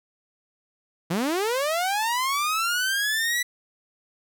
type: linear sweep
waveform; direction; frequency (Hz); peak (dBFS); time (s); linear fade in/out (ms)
sawtooth; up; 155.56 to 1975.5; -19; 1.1-3.43; 10
effects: none